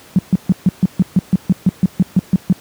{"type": "tone bursts", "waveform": "sine", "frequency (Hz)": 185, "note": "F#3", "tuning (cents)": 0, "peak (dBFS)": -6, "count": 15, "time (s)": [0.16, 2.525], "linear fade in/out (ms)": 0, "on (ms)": 27, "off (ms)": 140, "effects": ["pink hiss -42 dBFS RMS until 2.6 s", "high-pass 100 Hz 12 dB/octave"]}